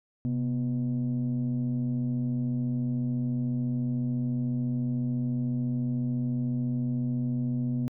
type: tone pair together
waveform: sine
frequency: 130 / 244 Hz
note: C3 / B3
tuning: -11 / -21 cents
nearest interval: major seventh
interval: 1090 cents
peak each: -27 dBFS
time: 0.25-7.88 s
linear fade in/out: 0 ms
effects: tanh soft clip ceiling -22 dBFS